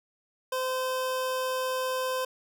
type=tone; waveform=25% pulse; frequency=515 Hz; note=C5; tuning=28 cents flat; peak=-24 dBFS; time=0.52-2.25 s; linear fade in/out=5 ms; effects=none